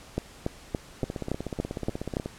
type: two click trains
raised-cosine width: 2 ms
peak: -18 / -13 dBFS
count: 21 / 8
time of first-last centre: 1.04-2.26 / 0.18-2.169 s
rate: 16.4 / 3.52 Hz
effects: pink hiss -49 dBFS RMS until 2.38 s + low-pass 10000 Hz 12 dB/octave